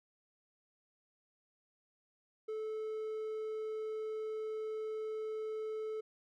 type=tone; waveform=triangle; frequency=435.3 Hz; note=A4; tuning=19 cents flat; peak=-35 dBFS; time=2.48-6.01 s; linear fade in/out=10 ms; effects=none